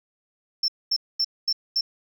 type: tone bursts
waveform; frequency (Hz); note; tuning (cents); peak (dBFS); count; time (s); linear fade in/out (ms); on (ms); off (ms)
sine; 5370; E8; +31; -18; 5; 0.63-1.81; 5; 52; 230
effects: tanh soft clip ceiling -17 dBFS